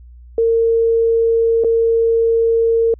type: tone with dropouts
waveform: sine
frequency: 457.5 Hz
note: A#4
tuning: 32 cents flat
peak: -11 dBFS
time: 0.38-2.94 s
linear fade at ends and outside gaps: 2 ms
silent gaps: 1.638-1.645 s
effects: added 60 Hz sine -37 dBFS peak until 2.99 s

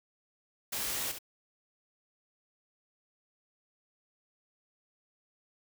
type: noise with echo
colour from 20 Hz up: white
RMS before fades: -35 dBFS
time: 0.72-1.12 s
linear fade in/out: 10 ms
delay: 68 ms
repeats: 1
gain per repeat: -8 dB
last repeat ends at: 1.188 s
effects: none

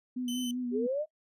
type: tone with vibrato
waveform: sine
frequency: 247.2 Hz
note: B3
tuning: 2 cents sharp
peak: -31 dBFS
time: 0.16-0.87 s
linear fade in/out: 10 ms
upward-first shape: sine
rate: 5.2 Hz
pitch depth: 37 cents each way
type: tone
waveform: sawtooth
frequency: 3042 Hz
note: F#7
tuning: 47 cents sharp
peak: -34 dBFS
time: 0.28-0.51 s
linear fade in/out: 2 ms
type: linear sweep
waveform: sine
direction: up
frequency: 382.4 to 633 Hz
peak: -28 dBFS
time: 0.71-1.06 s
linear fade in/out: 50 ms
effects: noise-tail reverb RT60 0.1 s tail -20 dB re dry + resampled to 32000 Hz

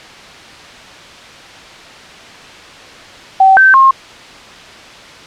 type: tone with pitch steps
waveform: sine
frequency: 768 / 1549 / 1070 Hz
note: G5 / G6 / C6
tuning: -36 / -21 / +38 cents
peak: -3 dBFS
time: 3.4-3.91 s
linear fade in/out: 5 ms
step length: 170 ms
effects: white hiss -34 dBFS RMS until 5.26 s + low-pass 4000 Hz 12 dB/octave

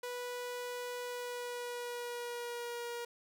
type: tone with pitch glide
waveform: sawtooth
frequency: 490.9 to 475.3 Hz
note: B4 to A#4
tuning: -10 to +34 cents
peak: -35 dBFS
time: 0.03-3.05 s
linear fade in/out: 5 ms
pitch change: -56 cents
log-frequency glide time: 1.04-2.87 s
effects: none

